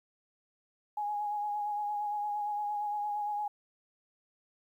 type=tone with vibrato; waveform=sine; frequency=831 Hz; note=G#5; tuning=1 cent sharp; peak=-31 dBFS; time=0.97-3.48 s; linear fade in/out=5 ms; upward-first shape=sine; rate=8.7 Hz; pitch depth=24 cents each way; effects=11-bit